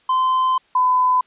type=tone pair in turn; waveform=triangle / sine; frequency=1032 / 1007.8 Hz; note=C6 / B5; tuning=-24 / +35 cents; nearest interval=unison; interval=41 cents; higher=first; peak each=-13 dBFS; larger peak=neither; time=0.09-0.58 / 0.75-1.21 s; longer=first; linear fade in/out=5 ms; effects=white hiss -57 dBFS RMS until 1.26 s + resampled to 8000 Hz